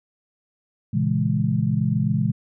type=chord; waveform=sine; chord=A# half-diminished seventh; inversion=none; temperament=equal with one note detuned; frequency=116.54 / 137.71 / 164.81 / 207.7 Hz; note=A#2 / C#3 / E3 / G#3; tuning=0 / -11 / 0 / 0 cents; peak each=-24 dBFS; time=0.93-2.32 s; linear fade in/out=10 ms; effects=none